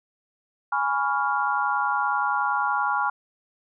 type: chord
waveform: sine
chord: C# dominant seventh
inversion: second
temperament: equal with one note detuned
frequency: 830.6 / 987.8 / 1118.4 / 1396.9 Hz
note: G#5 / B5 / C#6 / E#6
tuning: 0 / 0 / +15 / 0 cents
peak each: -26 / -28 / -28 / -26 dBFS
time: 0.72-3.1 s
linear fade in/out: 5 ms
effects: none